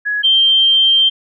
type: tone pair in turn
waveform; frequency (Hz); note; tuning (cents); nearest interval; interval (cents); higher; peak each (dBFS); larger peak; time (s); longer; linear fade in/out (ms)
sine; 1678 / 3152; G#6 / G7; +17 / +9; major seventh; 1092; second; -15 / -8; second; 0.05-0.23 / 0.23-1.1; second; 20
effects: none